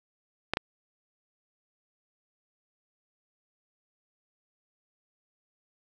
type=clicks; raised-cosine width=0.3 ms; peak=-10 dBFS; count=2; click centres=0.536 / 0.571 s; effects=none